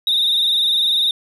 triangle tone with vibrato, 3708 Hz, A#7, 10 cents flat, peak -12 dBFS, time 0.07-1.11 s, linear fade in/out 2 ms, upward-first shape sine, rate 20 Hz, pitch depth 69 cents each way, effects tanh soft clip ceiling -9 dBFS

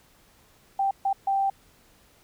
sine tone bursts at uneven times, 784 Hz, G5, in tune, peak -21 dBFS, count 3, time 0.79-0.91 / 1.05-1.13 / 1.27-1.5 s, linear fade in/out 5 ms, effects pink hiss -59 dBFS RMS until 2.23 s

